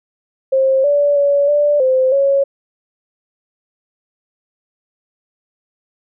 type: tone with pitch steps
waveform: sine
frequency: 532 / 577 / 568 / 586 / 519 / 553 Hz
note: C5 / D5 / C#5 / D5 / C5 / C#5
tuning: +29 / -31 / +42 / -4 / -14 / -4 cents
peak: -10 dBFS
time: 0.52-2.44 s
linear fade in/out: 10 ms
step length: 320 ms
effects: none